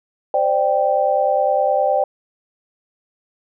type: chord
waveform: sine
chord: C suspended second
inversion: none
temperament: equal with one note detuned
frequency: 523.3 / 593.1 / 784 Hz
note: C5 / D5 / G5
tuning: 0 / +17 / 0 cents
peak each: -20 / -18 / -18 dBFS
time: 0.34-2.04 s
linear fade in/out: 2 ms
effects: none